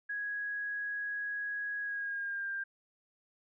sine tone with pitch glide, 1661.2 to 1592.6 Hz, G#6 to G6, 0 to +27 cents, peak -34 dBFS, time 0.09-2.64 s, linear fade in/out 10 ms, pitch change -73 cents, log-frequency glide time 1.81-2.49 s, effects none

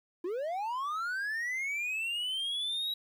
triangle linear sweep, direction up, 329.6 to 3876 Hz, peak -30 dBFS, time 0.24-2.94 s, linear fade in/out 5 ms, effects 11-bit

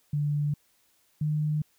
sine tone pair in turn, 146.83 / 151.66 Hz, D3 / D#3, 0 / -44 cents, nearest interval minor second, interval 56 cents, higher second, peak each -24 dBFS, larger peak neither, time 0.13-0.54 / 1.21-1.62 s, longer neither, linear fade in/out 5 ms, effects white hiss -67 dBFS RMS until 1.78 s

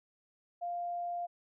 sine tone, 698.5 Hz, F5, in tune, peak -34 dBFS, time 0.61-1.27 s, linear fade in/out 20 ms, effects none

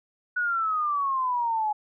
sine exponential sweep, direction down, 1480 to 835 Hz, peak -23 dBFS, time 0.36-1.73 s, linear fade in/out 10 ms, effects none

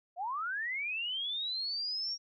sine linear sweep, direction up, 659.3 to 5640 Hz, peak -33 dBFS, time 0.16-2.18 s, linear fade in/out 50 ms, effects none

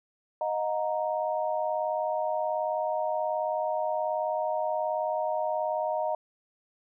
sine chord, D# minor, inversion none, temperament equal with one note detuned, 622.3 / 721 / 932.3 Hz, D#5 / F#5 / A#5, 0 / -45 / 0 cents, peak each -29 / -32 / -32 dBFS, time 0.41-6.15 s, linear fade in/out 2 ms, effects none

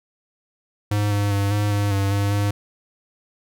square tone with pitch steps, 103.7 / 102 / 100 / 103.6 / 102 / 98.6 / 100.7 / 102 Hz, G#2 / G#2 / G2 / G#2 / G#2 / G2 / G2 / G#2, -2 / -31 / +35 / -4 / -31 / +11 / +47 / -31 cents, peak -19 dBFS, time 0.91-2.51 s, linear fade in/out 5 ms, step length 200 ms, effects none

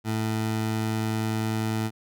20% pulse tone, 110.1 Hz, A2, 2 cents sharp, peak -20 dBFS, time 0.04-1.91 s, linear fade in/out 50 ms, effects none

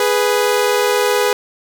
sawtooth tone pair together, 414.8 / 493.9 Hz, G#4 / B4, -2 / 0 cents, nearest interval minor third, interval 302 cents, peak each -12 dBFS, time 0-1.33 s, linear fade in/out 2 ms, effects none

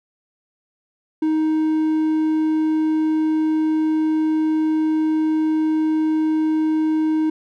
triangle tone, 313.1 Hz, D#4, 11 cents sharp, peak -14 dBFS, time 1.22-7.3 s, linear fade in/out 5 ms, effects none

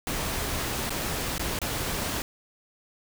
pink noise with dropouts, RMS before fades -30 dBFS, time 0.07-2.22 s, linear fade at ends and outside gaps 1 ms, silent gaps 0.895-0.904 / 1.381-1.395 / 1.589-1.616 s, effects none

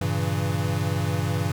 square chord, G diminished seventh, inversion none, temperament equal, 98 / 116.54 / 138.59 / 164.81 Hz, G2 / Bb2 / Db3 / Fb3, 0 / 0 / 0 / 0 cents, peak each -27 / -31 / -30 / -30 dBFS, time 0.01-1.52 s, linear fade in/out 5 ms, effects none

